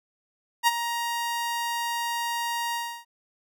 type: tone with ADSR envelope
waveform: sawtooth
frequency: 940 Hz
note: A#5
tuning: 14 cents sharp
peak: -12 dBFS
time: 0.63-3.05 s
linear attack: 43 ms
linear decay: 28 ms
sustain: -11 dB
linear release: 310 ms
effects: none